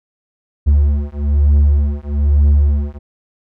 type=beating tone pair; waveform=triangle; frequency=71.8 / 72.9 Hz; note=D2 / D2; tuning=-39 / -12 cents; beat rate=1.1 Hz; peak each=-11 dBFS; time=0.66-2.99 s; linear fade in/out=20 ms; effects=none